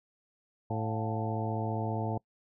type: harmonic tone with a mistuned harmonic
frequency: 110 Hz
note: A2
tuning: in tune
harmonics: 1 / 2 / 3 / 4 / 5 / 6 / 7 / 8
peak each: -33 / -38 / -40 / -40 / -42 / -39 / -43 / -40 dBFS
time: 0.7-2.18 s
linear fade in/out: 5 ms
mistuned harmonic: 6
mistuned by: +90 cents
effects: noise-tail reverb RT60 0.1 s tail -25 dB re dry